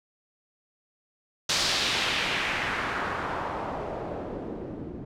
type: noise with low-pass filter sweep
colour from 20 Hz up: white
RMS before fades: -30 dBFS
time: 1.49-5.05 s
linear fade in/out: 5 ms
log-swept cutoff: 5200 to 270 Hz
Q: 1.6
effects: none